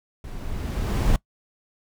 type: noise with level ramp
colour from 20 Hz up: brown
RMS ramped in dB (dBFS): -36 to -18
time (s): 0.24-1.16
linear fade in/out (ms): 2
effects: noise-tail reverb RT60 0.1 s tail -22 dB re dry